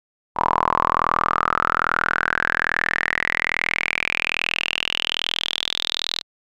sawtooth tone with band-pass filter sweep, 41.2 Hz, E1, in tune, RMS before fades -22 dBFS, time 0.35-6.23 s, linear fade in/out 50 ms, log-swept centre 960 to 4000 Hz, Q 7.7, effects none

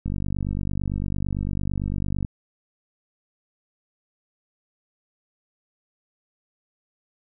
click train, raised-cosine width 5 ms, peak -15 dBFS, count 108, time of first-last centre 0.06-2.248 s, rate 48.9 Hz, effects none

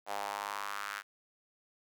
sawtooth tone with high-pass filter sweep, 101.6 Hz, G#2, 38 cents flat, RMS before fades -39 dBFS, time 0.06-1.03 s, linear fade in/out 50 ms, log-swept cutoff 710 to 1500 Hz, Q 3, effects none

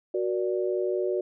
sine chord, Gb augmented, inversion none, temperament equal with one note detuned, 370 / 474.9 / 587.3 Hz, Gb4 / Bb4 / D5, 0 / +32 / 0 cents, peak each -26 / -32 / -31 dBFS, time 0.14-1.21 s, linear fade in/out 5 ms, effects none

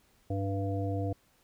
harmonic tone with a mistuned harmonic, 98 Hz, G2, in tune, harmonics 1 / 3 / 5 / 7, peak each -31 / -36 / -38 / -39 dBFS, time 0.3-1.13 s, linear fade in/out 5 ms, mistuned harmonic 1, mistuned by +29 cents, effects pink hiss -67 dBFS RMS until 1.43 s

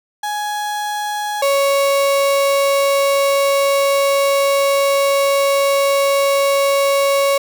35% pulse tone pair in turn, 835 / 555.7 Hz, G#5 / C#5, +9 / +4 cents, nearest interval perfect fifth, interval 705 cents, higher first, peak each -18 / -11 dBFS, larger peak second, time 0.23-1.42 / 1.42-7.38 s, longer second, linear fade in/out 5 ms, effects none

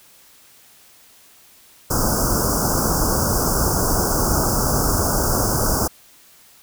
pink band-stop noise, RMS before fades -19 dBFS, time 1.9-5.88 s, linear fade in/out 10 ms, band 1500 to 4900 Hz, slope 96 dB/octave, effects white hiss -50 dBFS RMS until 6.62 s

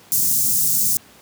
white band-stop noise, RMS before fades -18 dBFS, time 0.12-0.97 s, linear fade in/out 0 ms, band 220 to 6100 Hz, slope 24 dB/octave, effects pink hiss -48 dBFS RMS until 1.21 s + high-pass 100 Hz 12 dB/octave

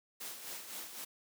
white noise with tremolo, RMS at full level -43 dBFS, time 0.2-1.05 s, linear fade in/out 10 ms, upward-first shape sine, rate 3.9 Hz, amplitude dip 55%, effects high-pass 200 Hz 12 dB/octave

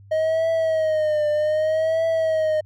triangle tone with vibrato, 626 Hz, D#5, 10 cents sharp, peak -16 dBFS, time 0.11-2.61 s, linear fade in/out 10 ms, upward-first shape triangle, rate 0.64 Hz, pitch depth 84 cents each way, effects added 99 Hz sine -44 dBFS peak until 2.65 s

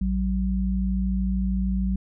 sine tone pair together, 56.46 / 189.6 Hz, A1 / F#3, +45 / +43 cents, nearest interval octave + major sixth, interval 2098 cents, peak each -24 dBFS, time 0.01-1.96 s, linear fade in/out 5 ms, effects none

